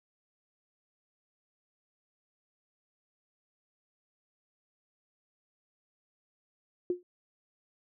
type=tone with exponential decay; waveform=sine; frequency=356.5 Hz; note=F4; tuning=36 cents sharp; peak=-23 dBFS; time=6.9-7.03 s; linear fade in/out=2 ms; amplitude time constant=27 ms; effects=none